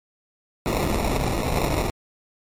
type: noise with sample-and-hold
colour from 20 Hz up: pink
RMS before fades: -23 dBFS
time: 0.66-1.9 s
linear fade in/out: 0 ms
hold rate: 1575 Hz
effects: MP3 64 kbps